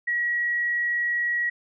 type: tone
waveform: sine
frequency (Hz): 1914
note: A#6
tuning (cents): +45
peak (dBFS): -22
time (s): 0.07-1.5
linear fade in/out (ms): 10
effects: none